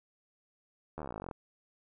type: slowing click train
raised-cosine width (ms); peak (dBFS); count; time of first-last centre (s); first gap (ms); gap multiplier
1; -26; 20; 0.98-1.312; 12; 1.04
effects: none